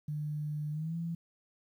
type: tone with pitch glide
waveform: sine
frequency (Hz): 150 to 167.4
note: D3 to E3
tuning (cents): +37 to +27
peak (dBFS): -33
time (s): 0.08-1.15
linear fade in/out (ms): 5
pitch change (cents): +190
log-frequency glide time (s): 0.72-0.96
effects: 11-bit